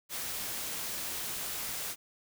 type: noise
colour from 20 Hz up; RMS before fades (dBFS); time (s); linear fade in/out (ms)
white; -37; 0.09-1.96; 50
effects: none